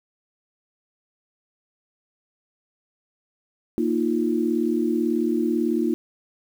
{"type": "chord", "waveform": "sine", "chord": "Bb suspended fourth", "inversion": "none", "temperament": "equal", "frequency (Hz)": [233.1, 311.1, 349.2], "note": ["Bb3", "Eb4", "F4"], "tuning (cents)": [0, 0, 0], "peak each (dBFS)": -24, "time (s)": [3.78, 5.94], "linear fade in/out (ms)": 0, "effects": ["8-bit"]}